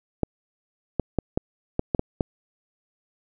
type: clicks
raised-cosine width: 2 ms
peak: -8 dBFS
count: 8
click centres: 0.233 / 0.997 / 1.187 / 1.375 / 1.794 / 1.948 / 1.994 / 2.208 s
effects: none